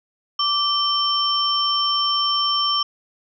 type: tone cluster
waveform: sine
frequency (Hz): 1167 / 3092 / 5410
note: D6 / G7 / E8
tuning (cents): -11 / -24 / +44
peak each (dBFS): -22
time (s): 0.39-2.83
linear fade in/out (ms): 5
effects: none